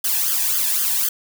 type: noise with flanger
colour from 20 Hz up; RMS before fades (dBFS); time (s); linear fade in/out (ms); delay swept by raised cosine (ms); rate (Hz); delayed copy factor
blue; -20; 0.04-1.09; 5; 0.62 to 1.2; 3.9; +0.95
effects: none